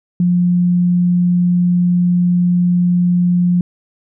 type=tone; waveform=sine; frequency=177 Hz; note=F3; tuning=23 cents sharp; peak=-10 dBFS; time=0.2-3.61 s; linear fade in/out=2 ms; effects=none